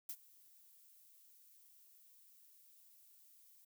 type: noise with ADSR envelope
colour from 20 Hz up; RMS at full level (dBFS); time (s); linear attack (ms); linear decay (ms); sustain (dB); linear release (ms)
violet; -42; 0.09-3.65; 4; 60; -23; 8
effects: none